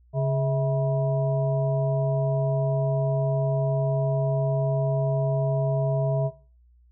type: harmonic tone with a mistuned harmonic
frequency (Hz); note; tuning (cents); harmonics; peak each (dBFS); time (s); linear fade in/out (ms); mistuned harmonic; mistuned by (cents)
138.59; C#3; 0; 1 / 3 / 5 / 7; -22 / -33 / -27 / -39; 0.13-6.31; 50; 5; -110
effects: noise-tail reverb RT60 0.4 s tail -19 dB re dry + added 60 Hz sine -54 dBFS peak until 6.91 s